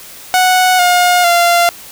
sawtooth tone with pitch steps, 738 / 714.5 / 691.8 Hz, F#5 / F5 / F5, -5 / +39 / -17 cents, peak -4 dBFS, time 0.34-1.69 s, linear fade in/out 0 ms, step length 450 ms, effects white hiss -34 dBFS RMS until 1.91 s

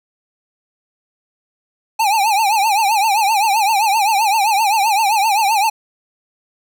square tone with vibrato, 840 Hz, G#5, 19 cents sharp, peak -13 dBFS, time 1.99-5.7 s, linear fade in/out 10 ms, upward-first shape triangle, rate 7.7 Hz, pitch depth 170 cents each way, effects none

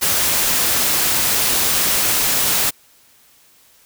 white noise, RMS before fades -17 dBFS, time 0.01-2.71 s, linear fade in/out 20 ms, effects white hiss -52 dBFS RMS until 3.85 s

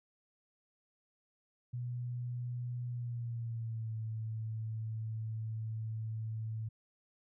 sine tone with pitch glide, 122.1 to 110.68 Hz, B2 to A2, -19 to +11 cents, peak -36 dBFS, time 1.73-6.69 s, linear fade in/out 10 ms, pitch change -170 cents, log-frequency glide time 2.87-3.95 s, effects none

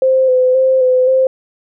sine tone with vibrato, 516 Hz, C5, 24 cents flat, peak -8 dBFS, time 0.02-1.27 s, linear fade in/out 2 ms, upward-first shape square, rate 1.9 Hz, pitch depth 24 cents each way, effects none

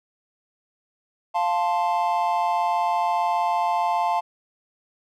triangle chord, F major, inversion none, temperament equal, 698.5 / 880 / 1046.5 Hz, F5 / A5 / C6, 0 / 0 / 0 cents, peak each -22 / -21 / -26 dBFS, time 1.34-4.21 s, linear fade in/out 20 ms, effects none

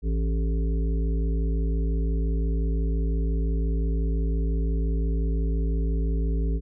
harmonic tone with a mistuned harmonic, 55 Hz, A1, in tune, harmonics 1 / 3 / 5 / 7 / 8, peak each -22 / -32 / -36 / -39 / -40 dBFS, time 0.02-6.61 s, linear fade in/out 50 ms, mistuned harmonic 7, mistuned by +41 cents, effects none

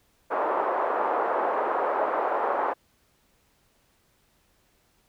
white band-pass noise, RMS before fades -26 dBFS, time 0.3-2.74 s, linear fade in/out 20 ms, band 400 to 1100 Hz, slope 24 dB/octave, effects pink hiss -66 dBFS RMS until 5.08 s

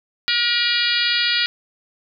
harmonic tone, 477.8 Hz, A#4, 43 cents sharp, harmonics 3 / 4 / 5 / 6 / 7 / 8 / 9 / 10, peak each -25 / -25 / -25 / -25 / -25 / -25 / -25 / -25 dBFS, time 0.28-1.46 s, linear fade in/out 0 ms, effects none

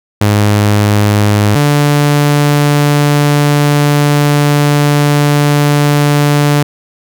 sawtooth tone pair in turn, 103.8 / 145.93 Hz, G#2 / D3, 0 / -11 cents, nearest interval tritone, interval 589 cents, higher second, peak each -3 dBFS, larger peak neither, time 0.21-1.55 / 1.55-6.63 s, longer second, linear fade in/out 5 ms, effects none

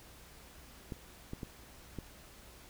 clicks, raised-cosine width 3 ms, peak -27 dBFS, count 4, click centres 0.922 / 1.334 / 1.432 / 1.987 s, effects added 60 Hz sine -60 dBFS peak until 2.69 s + pink hiss -56 dBFS RMS until 2.69 s

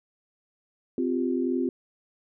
sine chord, C suspended fourth, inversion none, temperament equal with one note detuned, 259.1 / 349.2 / 392 Hz, C4 / F4 / G4, -17 / 0 / 0 cents, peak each -26 / -28 / -32 dBFS, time 0.98-1.69 s, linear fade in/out 2 ms, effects none

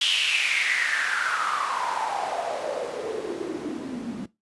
white noise with band-pass filter sweep, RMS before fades -27 dBFS, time 0.01-4.26 s, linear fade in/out 5 ms, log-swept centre 3200 to 210 Hz, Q 6, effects noise-tail reverb RT60 0.2 s tail -18 dB re dry + resampled to 24000 Hz

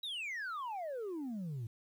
sine exponential sweep, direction down, 3919 to 107.4 Hz, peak -35 dBFS, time 0.03-1.67 s, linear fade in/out 5 ms, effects tanh soft clip ceiling -37 dBFS + 11-bit

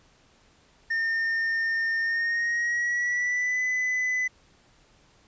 triangle tone with pitch glide, 1818 to 2006 Hz, A#6 to B6, -44 to +26 cents, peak -22 dBFS, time 0.9-4.28 s, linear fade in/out 10 ms, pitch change +170 cents, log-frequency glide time 2-3.61 s, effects pink hiss -60 dBFS RMS until 5.27 s + resampled to 16000 Hz

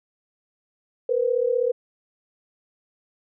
sine tone pair together, 470.1 / 506 Hz, A#4 / B4, +15 / +42 cents, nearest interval minor second, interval 127 cents, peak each -22 dBFS, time 1.09-1.72 s, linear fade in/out 5 ms, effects none

